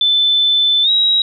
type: tone with pitch glide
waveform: sine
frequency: 3520 to 3839 Hz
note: A7 to B7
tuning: 0 to -50 cents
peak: -10 dBFS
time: 0.01-1.22 s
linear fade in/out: 2 ms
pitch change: +150 cents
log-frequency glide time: 0.83-0.9 s
effects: none